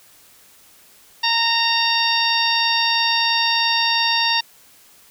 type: harmonic tone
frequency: 923 Hz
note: A#5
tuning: 17 cents flat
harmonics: 1 / 2 / 3 / 4 / 5 / 6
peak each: -22 / -24 / -23 / -22 / -23 / -25 dBFS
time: 1.23-4.41 s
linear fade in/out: 10 ms
effects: white hiss -50 dBFS RMS until 5.1 s